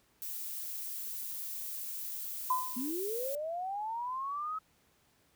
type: noise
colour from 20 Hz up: violet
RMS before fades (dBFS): -40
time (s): 0.22-3.35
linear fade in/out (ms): 0
type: tone with exponential decay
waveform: sine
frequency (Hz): 1015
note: B5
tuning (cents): +47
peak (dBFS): -24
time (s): 2.5-2.91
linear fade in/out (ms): 5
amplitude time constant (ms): 87
type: linear sweep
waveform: sine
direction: up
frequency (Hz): 233.4 to 1292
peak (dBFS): -34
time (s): 2.76-4.59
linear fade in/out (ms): 10
effects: pink hiss -69 dBFS RMS until 5.35 s + high-pass 60 Hz 12 dB/octave